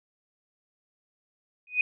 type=tone with exponential growth; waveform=sine; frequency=2489 Hz; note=D#7; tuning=in tune; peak=-16 dBFS; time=1.67-1.81 s; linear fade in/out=2 ms; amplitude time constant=30 ms; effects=none